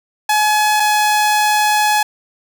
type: tone pair in turn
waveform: sawtooth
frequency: 848 / 844.8 Hz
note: G#5 / G#5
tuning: +36 / +29 cents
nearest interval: unison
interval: 7 cents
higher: first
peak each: -8 dBFS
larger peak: neither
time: 0.29-0.8 / 0.8-2.03 s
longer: second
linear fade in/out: 5 ms
effects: none